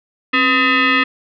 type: tone with frequency modulation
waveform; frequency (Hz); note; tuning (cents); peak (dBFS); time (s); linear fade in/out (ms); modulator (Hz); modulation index
sine; 267.5; C4; +38; -11; 0.33-1.04; 10; 764; 3.5
effects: none